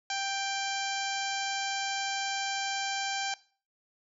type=harmonic tone with a mistuned harmonic; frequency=786 Hz; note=G5; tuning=4 cents sharp; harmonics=1 / 2 / 3 / 4 / 5 / 6 / 7 / 8 / 9; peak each=-34 / -37 / -39 / -40 / -41 / -42 / -42 / -43 / -44 dBFS; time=0.1-3.34 s; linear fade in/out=2 ms; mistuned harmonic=5; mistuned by=+45 cents; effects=noise-tail reverb RT60 0.4 s tail -20 dB re dry